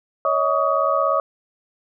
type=tone cluster; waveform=sine; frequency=559 / 636 / 1133 / 1249 Hz; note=C#5 / D#5 / C#6 / D#6; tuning=+14 / +38 / +37 / +6 cents; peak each=-22 dBFS; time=0.25-1.2 s; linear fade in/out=2 ms; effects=none